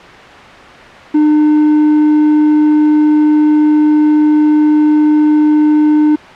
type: tone with quantisation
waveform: triangle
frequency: 302.4 Hz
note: D#4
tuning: 49 cents flat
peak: -4 dBFS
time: 1.14-6.16 s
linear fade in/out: 10 ms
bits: 5
effects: white hiss -32 dBFS RMS until 6.35 s + low-pass 2000 Hz 12 dB/octave